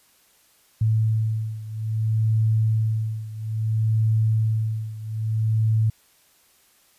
sine beating tone pair, 110 / 110.6 Hz, A2 / A2, 0 / +9 cents, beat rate 0.6 Hz, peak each -21 / -24 dBFS, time 0.81-5.9 s, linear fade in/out 5 ms, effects white hiss -59 dBFS RMS until 6.98 s + resampled to 32000 Hz

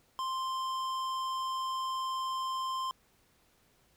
sine tone with tanh clipping, 1046.5 Hz, C6, in tune, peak -34 dBFS, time 0.19-2.91 s, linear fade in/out 0 ms, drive 15 dB, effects pink hiss -68 dBFS RMS until 3.96 s

